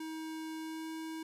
square tone with pitch glide, 317.8 to 320.4 Hz, D#4 to E4, +37 to -49 cents, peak -40 dBFS, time 0-1.23 s, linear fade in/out 5 ms, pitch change +14 cents, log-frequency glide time 0.57-0.9 s, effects resampled to 32000 Hz + 13-bit

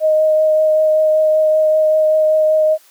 sine tone with vibrato, 622.3 Hz, D#5, in tune, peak -9 dBFS, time 0-2.78 s, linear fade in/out 50 ms, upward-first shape triangle, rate 5.2 Hz, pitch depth 12 cents each way, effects white hiss -49 dBFS RMS until 2.9 s + high-pass 400 Hz 12 dB/octave

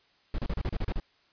brown noise bursts, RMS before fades -29 dBFS, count 9, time 0.34-1 s, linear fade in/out 2 ms, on 44 ms, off 33 ms, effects white hiss -65 dBFS RMS until 1.32 s + resampled to 11025 Hz

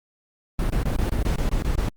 brown noise bursts, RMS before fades -22 dBFS, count 10, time 0.59-1.888 s, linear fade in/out 2 ms, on 110 ms, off 22 ms, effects Opus 32 kbps

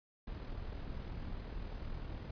brown noise with amplitude modulation, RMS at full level -41 dBFS, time 0.27-2.31 s, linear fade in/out 5 ms, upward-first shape sine, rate 40 Hz, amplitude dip 40%, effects resampled to 11025 Hz

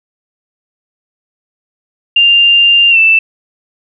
sine tone with pitch glide, 2794 to 2652 Hz, F7 to E7, 0 to +10 cents, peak -4 dBFS, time 2.16-3.19 s, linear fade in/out 5 ms, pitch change -90 cents, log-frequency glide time 2.9-2.98 s, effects none

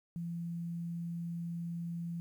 sine tone, 169.9 Hz, F3, 47 cents flat, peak -36 dBFS, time 0.16-2.2 s, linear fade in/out 0 ms, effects 11-bit

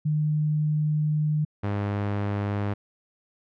sine / sawtooth tone pair in turn, 151.9 / 101.82 Hz, D#3 / G#2, -41 / -34 cents, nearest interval perfect fifth, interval 693 cents, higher first, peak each -21 dBFS, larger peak neither, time 0.05-1.45 / 1.63-2.74 s, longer first, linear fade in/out 10 ms, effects low-pass 2000 Hz 12 dB/octave

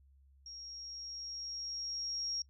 sine tone with level ramp, 5588 Hz, F8, in tune, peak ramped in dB -46 to -34 dBFS, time 0.46-2.42 s, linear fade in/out 2 ms, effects noise-tail reverb RT60 0.1 s tail -25 dB re dry + added 68 Hz sine -61 dBFS peak until 2.49 s

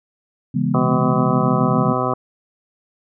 sine chord, C# minor seventh, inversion none, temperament equal with one note detuned, 138.59 / 167.4 / 207.7 / 246.9 Hz, C#3 / E3 / G#3 / B3, 0 / +27 / 0 / 0 cents, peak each -22 dBFS, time 0.54-1.93 s, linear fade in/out 10 ms
harmonic tone, 127 Hz, B2, 49 cents sharp, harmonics 1 / 2 / 3 / 4 / 5 / 6 / 8 / 9 / 10, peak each -26 / -26 / -26 / -26 / -26 / -26 / -26 / -26 / -26 dBFS, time 0.74-2.14 s, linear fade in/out 5 ms
effects none

